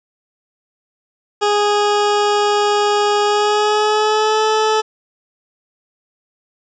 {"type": "tone with pitch glide", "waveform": "20% pulse", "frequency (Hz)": [413.8, 434.4], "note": ["G#4", "A4"], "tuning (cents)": [-6, -22], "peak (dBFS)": -8, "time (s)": [1.41, 4.82], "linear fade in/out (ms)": 20, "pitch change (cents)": 84, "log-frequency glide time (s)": [3.24, 4.43], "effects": ["resampled to 16000 Hz", "8-bit"]}